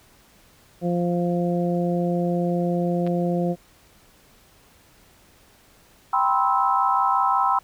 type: harmonic tone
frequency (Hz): 174.61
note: F3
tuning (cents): 0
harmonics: 1 / 2 / 3 / 4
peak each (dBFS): -22 / -27 / -27 / -31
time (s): 0.81-3.56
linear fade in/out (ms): 50
type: clicks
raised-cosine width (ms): 0.3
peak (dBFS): -24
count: 2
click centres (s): 3.066 / 3.074
type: chord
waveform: sine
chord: C major seventh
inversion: second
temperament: just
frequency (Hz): 784.9 / 981.1 / 1046.5 / 1308.1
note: G5 / B5 / C6 / E6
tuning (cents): +2 / -12 / 0 / -14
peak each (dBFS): -23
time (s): 6.13-7.59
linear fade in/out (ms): 5
effects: pink hiss -55 dBFS RMS until 7.63 s